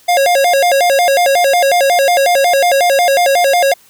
square tone with vibrato, 622.3 Hz, D#5, in tune, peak -9 dBFS, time 0.08-3.74 s, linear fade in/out 10 ms, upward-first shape square, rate 5.5 Hz, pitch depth 220 cents each way, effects white hiss -47 dBFS RMS until 3.89 s

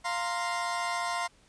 30% pulse chord, F suspended fourth, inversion none, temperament equal, 698.5 / 932.3 / 1046.5 Hz, F5 / Bb5 / C6, 0 / 0 / 0 cents, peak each -31 / -34 / -30 dBFS, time 0.04-1.28 s, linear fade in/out 20 ms, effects pink hiss -62 dBFS RMS until 1.48 s + resampled to 22050 Hz

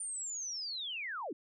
sine linear sweep, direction down, 9150 to 241.7 Hz, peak -37 dBFS, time 0-1.33 s, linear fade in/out 5 ms, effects none

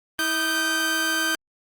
sawtooth tone cluster, 323.9 / 1225 / 1556 Hz, E4 / D#6 / G6, -30 / -27 / -13 cents, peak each -26 / -28 / -19 dBFS, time 0.19-1.35 s, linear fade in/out 0 ms, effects Opus 32 kbps

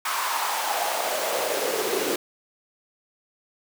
pink noise with high-pass filter sweep, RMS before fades -26 dBFS, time 0.05-2.16 s, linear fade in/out 5 ms, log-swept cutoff 1100 to 360 Hz, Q 3.6, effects none

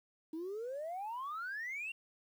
sine exponential sweep, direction up, 309.1 to 2794 Hz, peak -37 dBFS, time 0.33-1.92 s, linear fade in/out 5 ms, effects tanh soft clip ceiling -36 dBFS + 11-bit

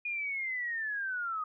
sine linear sweep, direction down, 2454 to 1232 Hz, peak -32 dBFS, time 0.05-1.44 s, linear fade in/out 5 ms, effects none

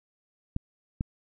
clicks, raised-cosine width 5 ms, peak -16 dBFS, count 2, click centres 0.564 / 1.009 s, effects none

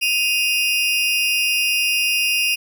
35% pulse tone pair together, 2505 / 2794 Hz, D#7 / F7, +11 / 0 cents, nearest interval major second, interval 189 cents, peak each -18 dBFS, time 0.01-2.56 s, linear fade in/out 20 ms, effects none

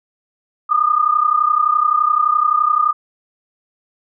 sine tone pair together, 1202 / 1233.7 Hz, D6 / D#6, +40 / -15 cents, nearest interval unison, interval 45 cents, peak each -15 dBFS, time 0.69-2.93 s, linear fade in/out 20 ms, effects none

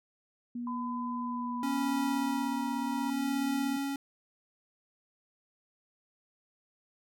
sine tone, 240.5 Hz, B3, 46 cents flat, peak -34 dBFS, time 0.55-3.77 s, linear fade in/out 5 ms
sine tone with pitch glide, 1009 to 952.4 Hz, B5 to A#5, +37 to +37 cents, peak -36 dBFS, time 0.67-3.1 s, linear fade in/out 2 ms, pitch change -100 cents, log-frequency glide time 1.21-2.64 s
square tone with tremolo, 277.2 Hz, C#4, in tune, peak -30 dBFS, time 1.63-3.96 s, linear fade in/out 2 ms, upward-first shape sine, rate 0.67 Hz, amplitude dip 45%
effects none

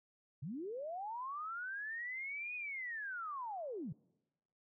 sine linear two-way sweep, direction up then down, 118.6 to 2500 to 118.6 Hz, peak -40 dBFS, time 0.42-3.93 s, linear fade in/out 10 ms, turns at 2.55 s, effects noise-tail reverb RT60 1.0 s tail -25 dB re dry

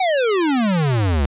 square exponential sweep, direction down, 776 to 65.41 Hz, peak -16 dBFS, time 0-1.26 s, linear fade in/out 5 ms, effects resampled to 8000 Hz

